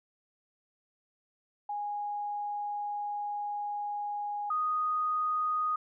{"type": "tone pair in turn", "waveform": "sine", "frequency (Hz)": [825, 1242.2], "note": ["G#5", "D#6"], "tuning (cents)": [-12, -3], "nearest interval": "perfect fifth", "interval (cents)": 709, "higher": "second", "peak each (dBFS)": [-32, -27], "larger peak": "second", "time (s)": [[1.69, 4.5], [4.5, 5.76]], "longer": "first", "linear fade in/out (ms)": 5, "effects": []}